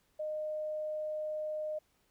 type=tone; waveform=sine; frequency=614 Hz; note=D#5; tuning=23 cents flat; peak=-34 dBFS; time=0.19-1.79 s; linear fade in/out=10 ms; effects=pink hiss -73 dBFS RMS until 2.1 s